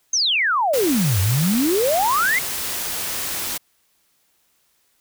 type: exponential two-way sweep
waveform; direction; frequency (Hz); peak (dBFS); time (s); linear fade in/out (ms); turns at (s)
sine; down then up; 6540 to 88.9 to 2168; -16; 0.13-2.39; 5; 1.2
type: noise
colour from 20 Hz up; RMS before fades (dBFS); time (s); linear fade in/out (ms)
white; -26; 0.73-3.58; 10
effects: white hiss -64 dBFS RMS until 5 s

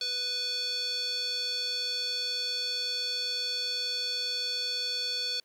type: tone with band-pass filter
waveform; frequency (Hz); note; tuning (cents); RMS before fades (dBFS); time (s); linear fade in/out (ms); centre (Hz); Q
square; 493.9; B4; 0; -32; 0.01-5.4; 2; 4200; 8.9
effects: pink hiss -70 dBFS RMS until 5.44 s + high-pass 300 Hz 12 dB/octave

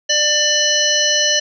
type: harmonic tone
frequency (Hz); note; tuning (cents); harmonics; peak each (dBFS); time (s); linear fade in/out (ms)
595; D5; +22; 1 / 3 / 5 / 7 / 9 / 10; -22 / -21 / -18 / -21 / -24 / -18; 0.09-1.4; 10
effects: none

